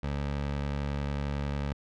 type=tone; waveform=20% pulse; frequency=71.1 Hz; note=C#2; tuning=45 cents sharp; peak=-25 dBFS; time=0.03-1.73 s; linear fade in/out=5 ms; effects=low-pass 4000 Hz 12 dB/octave